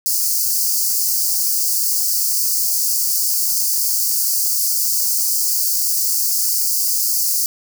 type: high-pass noise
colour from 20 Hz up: white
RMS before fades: -18 dBFS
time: 0.06-7.46 s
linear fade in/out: 0 ms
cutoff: 4500 Hz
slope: 96 dB/octave
effects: none